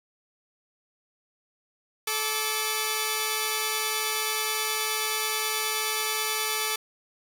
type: tone pair together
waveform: 5% pulse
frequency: 434.5 / 1161.8 Hz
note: A4 / D6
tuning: -22 / -19 cents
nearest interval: octave + perfect fourth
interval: 1703 cents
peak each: -17 dBFS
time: 2.07-6.76 s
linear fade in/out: 5 ms
effects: none